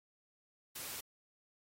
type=noise; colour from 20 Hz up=white; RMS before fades=-44 dBFS; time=0.75-1.01 s; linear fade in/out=10 ms; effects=AAC 48 kbps